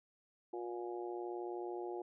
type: harmonic tone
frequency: 119.1 Hz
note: A#2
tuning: 38 cents sharp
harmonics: 3 / 4 / 5 / 6 / 7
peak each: -41 / -49 / -54 / -49 / -49 dBFS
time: 0.53-2.02 s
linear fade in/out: 5 ms
effects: none